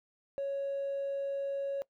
sine tone with hard clipping, 554.4 Hz, C#5, in tune, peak -32 dBFS, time 0.38-1.82 s, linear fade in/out 0 ms, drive 1 dB, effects noise-tail reverb RT60 0.1 s tail -21 dB re dry

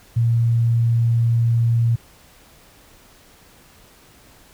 sine tone, 116.54 Hz, A#2, in tune, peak -14 dBFS, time 0.16-1.96 s, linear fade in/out 10 ms, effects pink hiss -50 dBFS RMS until 4.53 s

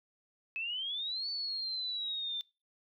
sine exponential two-way sweep, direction up then down, 2568 to 4513 to 3557 Hz, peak -34 dBFS, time 0.56-2.41 s, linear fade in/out 0 ms, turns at 1.29 s, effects noise-tail reverb RT60 0.3 s tail -23 dB re dry

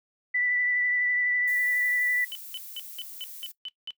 sine tone with vibrato, 1975.5 Hz, B6, in tune, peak -23 dBFS, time 0.34-2.25 s, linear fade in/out 10 ms, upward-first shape triangle, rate 12 Hz, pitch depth 18 cents each way
violet noise, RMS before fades -42 dBFS, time 1.47-3.52 s, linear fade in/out 10 ms
sine tone bursts, 3013 Hz, F#7, 31 cents sharp, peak -32 dBFS, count 8, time 2.32-3.906 s, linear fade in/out 0 ms, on 32 ms, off 190 ms
effects noise-tail reverb RT60 0.1 s tail -19 dB re dry

